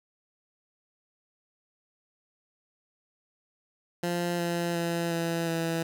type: tone with pitch steps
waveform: 15% pulse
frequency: 173.9 / 171.7 / 169.54 / 167.4 / 165.28 Hz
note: F3 / F3 / E3 / E3 / E3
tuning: -7 / -29 / +49 / +27 / +5 cents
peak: -21 dBFS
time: 4.03-5.83 s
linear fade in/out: 5 ms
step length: 360 ms
effects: none